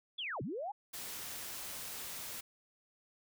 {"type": "linear two-way sweep", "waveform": "sine", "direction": "down then up", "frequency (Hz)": [3548, 103.83, 859], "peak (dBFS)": -37, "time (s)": [0.18, 0.72], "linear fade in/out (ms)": 10, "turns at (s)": 0.42}
{"type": "noise", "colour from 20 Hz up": "white", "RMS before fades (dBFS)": -44, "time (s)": [0.93, 2.41], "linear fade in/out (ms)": 10}
{"effects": []}